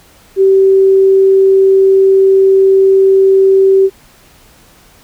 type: tone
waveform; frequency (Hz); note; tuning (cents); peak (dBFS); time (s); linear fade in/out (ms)
sine; 385.8; G4; -28; -4; 0.36-3.9; 50
effects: pink hiss -44 dBFS RMS until 5.03 s